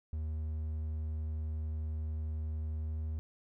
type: tone with pitch glide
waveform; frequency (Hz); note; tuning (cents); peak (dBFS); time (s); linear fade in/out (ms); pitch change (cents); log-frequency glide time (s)
triangle; 77.78 to 78.32; D#2 to D#2; 0 to +12; -32; 0.13-3.19; 0; +12; 2.77-3.04
effects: none